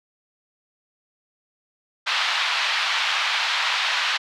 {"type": "band-pass noise", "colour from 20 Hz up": "white", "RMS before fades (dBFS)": -23, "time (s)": [2.06, 4.18], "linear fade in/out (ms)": 20, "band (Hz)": [850, 3900], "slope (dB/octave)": 24, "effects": []}